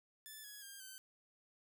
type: tone with pitch steps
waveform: 5% pulse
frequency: 1746 / 1673.9 / 1604.8 / 1538.5 Hz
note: A6 / G#6 / G6 / G6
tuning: -14 / +13 / +40 / -33 cents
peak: -40 dBFS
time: 0.26-0.98 s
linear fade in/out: 0 ms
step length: 180 ms
effects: none